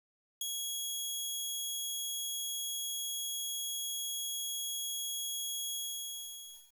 15% pulse tone with ADSR envelope, 3322 Hz, G#7, in tune, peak -25 dBFS, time 0.41-6.73 s, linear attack 4 ms, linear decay 15 ms, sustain -3 dB, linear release 990 ms, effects 10-bit

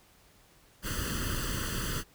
pink noise with comb filter, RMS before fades -33 dBFS, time 0.82-2.04 s, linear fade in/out 50 ms, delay 0.65 ms, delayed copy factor +1, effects pink hiss -61 dBFS RMS until 2.14 s

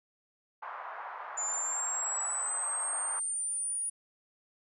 white band-pass noise, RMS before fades -42 dBFS, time 0.62-3.2 s, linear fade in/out 10 ms, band 740 to 1300 Hz, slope 24 dB/octave
sine exponential sweep, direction up, 7040 to 9670 Hz, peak -31 dBFS, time 1.37-3.9 s, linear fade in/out 10 ms
effects none

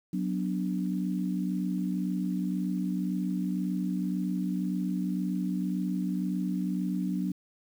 sine chord, B minor, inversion second, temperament equal, 185 / 246.9 / 293.7 Hz, F#3 / B3 / D4, 0 / 0 / 0 cents, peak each -29 / -35 / -34 dBFS, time 0.13-7.32 s, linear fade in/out 5 ms, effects 9-bit

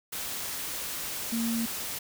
sine tone in noise, 230 Hz, A#3, 23 cents flat, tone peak -27 dBFS, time 1.32-1.66 s, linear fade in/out 10 ms, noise white, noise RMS -35 dBFS, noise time 0.12-1.99 s, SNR +5 dB, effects none

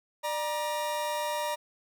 40% pulse tone pair together, 596.8 / 949 Hz, D5 / A#5, +28 / +31 cents, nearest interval minor sixth, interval 803 cents, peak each -32 / -31 dBFS, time 0.23-1.56 s, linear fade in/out 20 ms, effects none

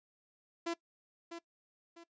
sawtooth tone with echo, 337.5 Hz, E4, 41 cents sharp, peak -30 dBFS, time 0.66-0.74 s, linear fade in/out 10 ms, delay 650 ms, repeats 2, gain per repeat -9 dB, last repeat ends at 2.04 s, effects noise-tail reverb RT60 0.1 s tail -20 dB re dry + resampled to 16000 Hz

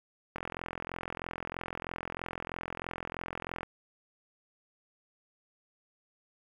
click train, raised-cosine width 0.5 ms, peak -21 dBFS, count 142, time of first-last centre 0.36-3.631 s, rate 43.1 Hz, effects 9-bit

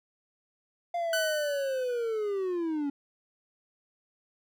triangle linear sweep, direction down, 698.5 to 277.3 Hz, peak -26 dBFS, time 0.94-2.9 s, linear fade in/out 5 ms
sawtooth tone with exponential decay, 1500 Hz, F#6, 23 cents sharp, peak -23 dBFS, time 1.13-2.56 s, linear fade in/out 2 ms, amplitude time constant 310 ms
effects none

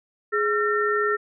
sine tone cluster, 417.5 / 1357 / 1820 Hz, G#4 / E6 / A#6, +9 / +50 / -42 cents, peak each -23 / -24 / -26 dBFS, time 0.32-1.17 s, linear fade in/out 20 ms, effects none

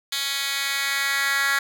10% pulse tone with high-pass filter sweep, 277.2 Hz, C#4, in tune, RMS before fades -24 dBFS, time 0.12-1.59 s, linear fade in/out 5 ms, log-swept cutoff 3000 to 1700 Hz, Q 2.5, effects none

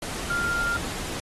sine tone in noise, 1396.9 Hz, F6, in tune, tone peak -24 dBFS, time 0.3-0.77 s, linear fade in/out 2 ms, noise pink, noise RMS -33 dBFS, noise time 0.02-1.2 s, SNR +6 dB, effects low-pass 12000 Hz 12 dB/octave + AAC 32 kbps

